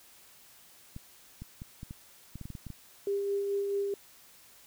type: clicks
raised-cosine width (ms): 5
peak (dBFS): -29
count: 12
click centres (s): 0.964 / 1.42 / 1.619 / 1.831 / 1.909 / 2.356 / 2.413 / 2.455 / 2.503 / 2.552 / 2.667 / 2.703
type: tone with tremolo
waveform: sine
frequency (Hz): 400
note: G4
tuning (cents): +35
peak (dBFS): -27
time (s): 3.07-3.94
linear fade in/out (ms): 2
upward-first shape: sine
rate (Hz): 4.6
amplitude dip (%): 30
effects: white hiss -57 dBFS RMS until 4.66 s